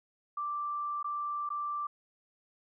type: tone with dropouts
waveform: sine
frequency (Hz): 1174.7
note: D6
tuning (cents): 0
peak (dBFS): -32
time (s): 0.37-1.87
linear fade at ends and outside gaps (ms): 5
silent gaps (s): 1.029-1.043 / 1.491-1.502
effects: none